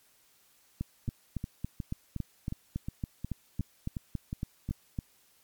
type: two click trains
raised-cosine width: 5 ms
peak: -20 / -22 dBFS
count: 16 / 11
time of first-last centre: 0.81-4.988 / 1.08-4.69 s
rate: 3.59 / 2.77 Hz
effects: white hiss -65 dBFS RMS until 5.43 s + MP3 96 kbps